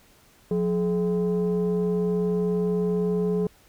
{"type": "tone pair together", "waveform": "sine", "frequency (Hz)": [179.3, 424.2], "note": ["F3", "G#4"], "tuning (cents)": [46, 37], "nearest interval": "octave + minor third", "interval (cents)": 1491, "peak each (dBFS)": [-22, -22], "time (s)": [0.51, 3.47], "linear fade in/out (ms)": 2, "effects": ["tanh soft clip ceiling -18 dBFS", "pink hiss -57 dBFS RMS until 3.68 s"]}